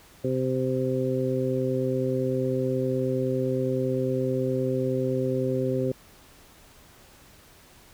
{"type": "harmonic tone", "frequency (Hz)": 129.7, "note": "C3", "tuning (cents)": -15, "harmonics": [1, 2, 3, 4], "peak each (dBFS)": [-29, -29, -28, -29], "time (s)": [0.24, 5.92], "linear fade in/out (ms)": 5, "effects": ["pink hiss -53 dBFS RMS until 7.93 s"]}